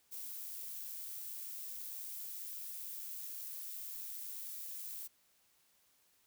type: noise with amplitude modulation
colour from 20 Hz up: violet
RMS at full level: -44 dBFS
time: 0.11-5.08 s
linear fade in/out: 20 ms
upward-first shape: sine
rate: 98 Hz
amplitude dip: 25%
effects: white hiss -72 dBFS RMS until 6.26 s